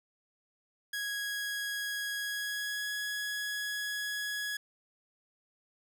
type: tone with pitch glide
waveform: sawtooth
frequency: 1658 to 1676.3 Hz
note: G#6 to G#6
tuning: -3 to +16 cents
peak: -30 dBFS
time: 0.93-4.57 s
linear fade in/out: 5 ms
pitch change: +19 cents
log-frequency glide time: 2.16-2.9 s
effects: none